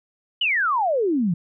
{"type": "exponential sweep", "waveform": "sine", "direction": "down", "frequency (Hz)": [3062, 160], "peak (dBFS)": -18, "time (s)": [0.41, 1.34], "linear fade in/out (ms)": 5, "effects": []}